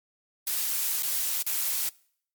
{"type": "noise with dropouts", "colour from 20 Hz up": "blue", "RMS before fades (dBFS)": -28, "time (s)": [0.47, 1.89], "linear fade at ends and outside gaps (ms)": 1, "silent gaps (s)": [[1.024, 1.031], [1.424, 1.465]], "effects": ["noise-tail reverb RT60 0.6 s tail -24 dB re dry", "MP3 96 kbps"]}